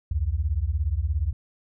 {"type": "beating tone pair", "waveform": "sine", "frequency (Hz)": [66.7, 83.7], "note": ["C2", "E2"], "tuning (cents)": [34, 27], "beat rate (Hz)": 17, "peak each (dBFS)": -25, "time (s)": [0.11, 1.33], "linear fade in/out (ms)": 5, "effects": []}